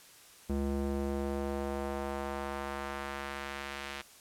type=tone with band-pass filter sweep; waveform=square; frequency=69.5 Hz; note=C#2; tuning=5 cents sharp; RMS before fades=-36 dBFS; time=0.49-4.02 s; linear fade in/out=10 ms; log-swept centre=260 to 2600 Hz; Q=0.91; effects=white hiss -56 dBFS RMS until 4.2 s + low-pass 12000 Hz 12 dB/octave